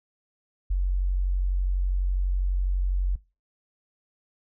sine tone, 46.04 Hz, F#1, 8 cents flat, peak -21 dBFS, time 0.7-3.16 s, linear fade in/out 10 ms, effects noise-tail reverb RT60 0.3 s tail -22 dB re dry

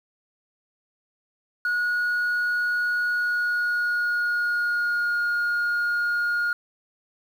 sine tone with pitch glide, 1452 to 1426.2 Hz, F#6 to F6, -33 to +36 cents, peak -19 dBFS, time 1.65-6.53 s, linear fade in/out 2 ms, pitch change -31 cents, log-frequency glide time 3.11-5.2 s, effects tanh soft clip ceiling -20 dBFS + 8-bit

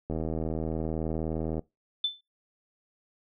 click train, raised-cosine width 2 ms, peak -19 dBFS, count 120, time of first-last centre 0.1-1.593 s, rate 79.7 Hz
sine tone with exponential decay, 3524 Hz, A7, 2 cents sharp, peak -21 dBFS, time 2.04-2.21 s, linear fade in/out 5 ms, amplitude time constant 35 ms
effects noise-tail reverb RT60 0.2 s tail -21 dB re dry

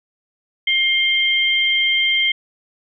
sine tone pair together, 2120 / 3159 Hz, C7 / G7, +22 / +13 cents, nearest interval perfect fifth, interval 691 cents, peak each -17 dBFS, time 0.67-2.32 s, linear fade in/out 5 ms, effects none

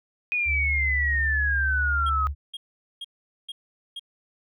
sine exponential sweep, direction down, 2489 to 1256 Hz, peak -22 dBFS, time 0.32-2.27 s, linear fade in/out 0 ms
sine tone, 71.3 Hz, C#2, 49 cents sharp, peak -25 dBFS, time 0.45-2.35 s, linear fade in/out 50 ms
triangle tone bursts, 3251 Hz, G#7, 38 cents flat, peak -31 dBFS, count 5, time 2.06-3.995 s, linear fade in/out 5 ms, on 35 ms, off 440 ms
effects none

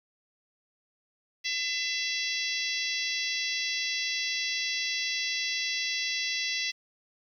harmonic tone with a mistuned harmonic, 672 Hz, E5, 33 cents sharp, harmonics 3 / 4 / 5 / 6 / 7 / 8 / 9, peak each -34 / -35 / -36 / -37 / -37 / -38 / -39 dBFS, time 1.44-6.72 s, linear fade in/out 20 ms, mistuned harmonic 9, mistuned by -17 cents, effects 10-bit

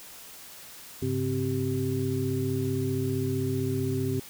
sine tone cluster, 102.4 / 137.8 / 261.9 / 387.9 Hz, G#2 / C#3 / C4 / G4, -24 / -10 / +2 / -18 cents, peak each -31 dBFS, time 1.02-4.2 s, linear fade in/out 5 ms, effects white hiss -46 dBFS RMS until 4.29 s

